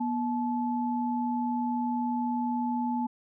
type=tone pair together; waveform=sine; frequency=242 / 865.9 Hz; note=B3 / A5; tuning=-35 / -28 cents; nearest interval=octave + minor seventh; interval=2207 cents; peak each=-28 / -31 dBFS; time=0-3.07 s; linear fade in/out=10 ms; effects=none